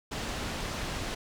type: low-pass noise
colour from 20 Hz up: pink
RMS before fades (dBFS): -35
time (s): 0.11-1.15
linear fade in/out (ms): 10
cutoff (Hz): 6400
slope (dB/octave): 12
effects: none